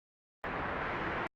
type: low-pass noise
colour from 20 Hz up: white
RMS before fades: -36 dBFS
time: 0.44-1.27 s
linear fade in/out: 0 ms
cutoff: 1900 Hz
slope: 24 dB/octave
effects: Opus 32 kbps